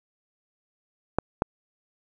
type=clicks; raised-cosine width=1 ms; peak=-7 dBFS; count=2; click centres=1.186 / 1.421 s; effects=none